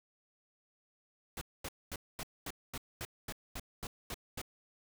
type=noise bursts; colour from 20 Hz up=pink; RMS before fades=-41 dBFS; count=12; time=1.37-4.416 s; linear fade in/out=2 ms; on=43 ms; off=230 ms; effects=none